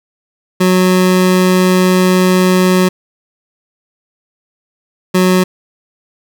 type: tone pair in turn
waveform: 25% pulse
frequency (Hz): 183.9 / 183.9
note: F#3 / F#3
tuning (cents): -10 / -10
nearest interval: unison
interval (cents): 0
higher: neither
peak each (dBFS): -4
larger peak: neither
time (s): 0.6-2.89 / 5.14-5.44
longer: first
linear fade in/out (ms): 10
effects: none